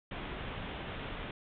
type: low-pass noise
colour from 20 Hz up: pink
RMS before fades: -41 dBFS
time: 0.11-1.31 s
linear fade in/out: 2 ms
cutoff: 3600 Hz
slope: 96 dB/octave
effects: none